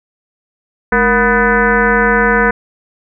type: tone with frequency modulation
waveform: sine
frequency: 985 Hz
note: B5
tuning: 5 cents flat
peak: -8 dBFS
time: 0.92-2.51 s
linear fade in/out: 5 ms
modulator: 258 Hz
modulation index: 3.3
effects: none